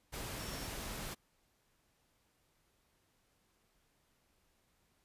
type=tone in noise; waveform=sine; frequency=5470 Hz; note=F8; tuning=37 cents flat; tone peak=-52 dBFS; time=0.38-0.68 s; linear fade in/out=20 ms; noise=pink; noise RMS=-43 dBFS; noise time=0.12-1.15 s; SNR=-12 dB; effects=pink hiss -75 dBFS RMS until 5.04 s + resampled to 32000 Hz